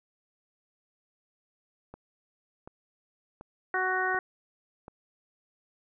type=click train; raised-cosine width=1 ms; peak=-30 dBFS; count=5; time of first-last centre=1.94-4.881 s; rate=1.36 Hz
type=harmonic tone; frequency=372.2 Hz; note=F#4; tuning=10 cents sharp; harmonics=1 / 2 / 3 / 4 / 5; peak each=-34 / -32 / -34 / -30 / -32 dBFS; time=3.74-4.19 s; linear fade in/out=2 ms
effects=none